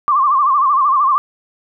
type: tone with vibrato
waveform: sine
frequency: 1119 Hz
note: C#6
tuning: 16 cents sharp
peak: -10 dBFS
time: 0.08-1.18 s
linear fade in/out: 0 ms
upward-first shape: sine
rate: 13 Hz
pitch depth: 120 cents each way
effects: none